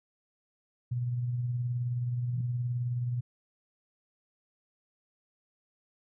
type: tone with tremolo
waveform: sine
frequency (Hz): 122.1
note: B2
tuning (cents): -19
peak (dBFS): -27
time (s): 0.91-3.21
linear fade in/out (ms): 10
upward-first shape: sine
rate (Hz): 19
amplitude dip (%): 35
type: tone with exponential growth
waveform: sine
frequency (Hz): 166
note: E3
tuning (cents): +12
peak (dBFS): -33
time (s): 2.21-2.41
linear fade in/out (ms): 5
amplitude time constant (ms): 42
effects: none